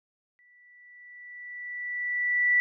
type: tone with exponential growth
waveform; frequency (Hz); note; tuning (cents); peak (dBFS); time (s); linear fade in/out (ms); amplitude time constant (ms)
sine; 1963; B6; -11; -18; 0.39-2.6; 0; 480
effects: none